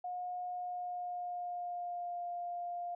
sine tone with pitch glide, 720 to 701.5 Hz, F#5 to F5, -47 to +8 cents, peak -37 dBFS, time 0.04-2.95 s, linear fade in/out 5 ms, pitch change -45 cents, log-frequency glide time 0.46-2.22 s, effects none

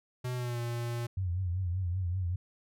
square tone with pitch glide, 125.1 to 118.69 Hz, B2 to A#2, +23 to +32 cents, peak -33 dBFS, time 0.24-1.07 s, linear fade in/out 10 ms, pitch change -91 cents, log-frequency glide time 0.35-0.59 s
sine tone with vibrato, 90.6 Hz, F#2, 36 cents flat, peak -29 dBFS, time 1.17-2.36 s, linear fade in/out 5 ms, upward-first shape triangle, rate 5.2 Hz, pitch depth 110 cents each way
effects none

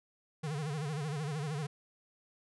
square tone with vibrato, 149.4 Hz, D3, 30 cents sharp, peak -35 dBFS, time 0.43-1.67 s, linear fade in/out 10 ms, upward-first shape sine, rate 13 Hz, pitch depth 130 cents each way, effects resampled to 24000 Hz

